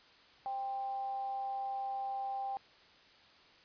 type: tone with frequency modulation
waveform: sine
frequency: 790 Hz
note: G5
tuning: 13 cents sharp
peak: -35 dBFS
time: 0.46-2.57 s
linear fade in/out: 0 ms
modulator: 259 Hz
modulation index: 0.21
effects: white hiss -61 dBFS RMS until 3.64 s + resampled to 11025 Hz